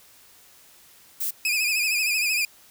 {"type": "noise", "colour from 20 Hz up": "violet", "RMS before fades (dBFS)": -27, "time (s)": [1.2, 1.31], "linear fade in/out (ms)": 10}
{"type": "tone with vibrato", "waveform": "sawtooth", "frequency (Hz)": 2489, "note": "D#7", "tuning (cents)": 0, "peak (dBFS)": -18, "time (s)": [1.45, 2.45], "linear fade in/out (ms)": 2, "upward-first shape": "sine", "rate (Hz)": 13, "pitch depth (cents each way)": 76}
{"effects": ["white hiss -53 dBFS RMS until 2.7 s"]}